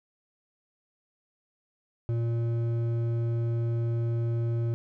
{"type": "tone with hard clipping", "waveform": "triangle", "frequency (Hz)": 116.54, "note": "A#2", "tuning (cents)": 0, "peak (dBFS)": -27, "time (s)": [2.09, 4.74], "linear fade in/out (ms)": 0, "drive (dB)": 12, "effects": []}